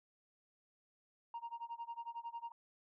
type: tone with tremolo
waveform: sine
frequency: 933 Hz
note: A#5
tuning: 1 cent sharp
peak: -38 dBFS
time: 1.34-2.52 s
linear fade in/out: 2 ms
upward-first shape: sine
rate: 11 Hz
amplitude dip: 95%
effects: tanh soft clip ceiling -39 dBFS